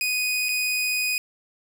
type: tone with dropouts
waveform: sawtooth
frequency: 2489 Hz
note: D#7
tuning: in tune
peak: -19 dBFS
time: 0.01-1.18 s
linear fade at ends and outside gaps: 1 ms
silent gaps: 0.486-0.49 s
effects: none